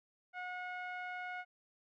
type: tone with low-pass filter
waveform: sawtooth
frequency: 726 Hz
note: F#5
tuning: 33 cents flat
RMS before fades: -43 dBFS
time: 0.33-1.45 s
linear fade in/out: 50 ms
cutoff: 1900 Hz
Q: 4.1
effects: none